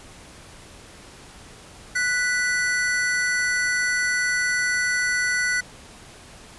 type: tone pair together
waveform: square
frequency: 1480 / 1975.5 Hz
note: F#6 / B6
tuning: 0 / 0 cents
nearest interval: perfect fourth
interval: 500 cents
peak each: -24 dBFS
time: 1.95-5.61 s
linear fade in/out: 10 ms
effects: pink hiss -45 dBFS RMS until 6.58 s + resampled to 24000 Hz